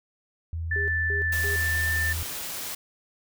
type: tone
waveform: sine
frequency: 82.41 Hz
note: E2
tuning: in tune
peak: -28 dBFS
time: 0.53-2.23 s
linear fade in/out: 0 ms
type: tone with pitch glide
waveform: sine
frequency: 1760 to 1781.5 Hz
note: A6 to A6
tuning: 0 to +21 cents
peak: -24 dBFS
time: 0.71-2.13 s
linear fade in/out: 5 ms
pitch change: +21 cents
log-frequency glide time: 1.45-1.9 s
type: tone bursts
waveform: sine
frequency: 405.4 Hz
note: G#4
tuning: 42 cents flat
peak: -33 dBFS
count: 3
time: 0.76-1.56 s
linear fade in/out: 0 ms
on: 120 ms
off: 220 ms
type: noise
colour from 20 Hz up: white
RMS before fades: -34 dBFS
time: 1.32-2.75 s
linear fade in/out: 5 ms
effects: none